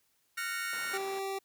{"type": "chord", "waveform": "40% pulse", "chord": "Gb major seventh", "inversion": "third", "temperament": "just", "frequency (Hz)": [1387.5, 1480, 1850, 2220], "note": ["F6", "Gb6", "Bb6", "Db7"], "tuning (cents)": [-12, 0, -14, 2], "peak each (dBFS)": [-37, -41, -38, -40], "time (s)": [0.37, 0.98], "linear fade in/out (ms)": 10}
{"type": "band-pass noise", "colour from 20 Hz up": "white", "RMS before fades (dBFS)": -50, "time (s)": [0.73, 1.19], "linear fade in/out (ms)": 0, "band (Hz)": [210, 1700], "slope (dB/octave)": 12}
{"type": "tone", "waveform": "25% pulse", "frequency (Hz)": 389.3, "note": "G4", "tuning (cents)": -12, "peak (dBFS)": -30, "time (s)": [0.93, 1.39], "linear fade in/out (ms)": 10}
{"effects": ["white hiss -73 dBFS RMS until 1.44 s"]}